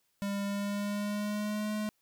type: tone with pitch glide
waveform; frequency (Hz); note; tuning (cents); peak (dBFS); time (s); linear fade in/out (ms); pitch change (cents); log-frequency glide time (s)
square; 200.4 to 212.3; G3 to G#3; +38 to +38; -32; 0.22-1.89; 0; +100; 0.45-1.73
effects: white hiss -75 dBFS RMS until 2.01 s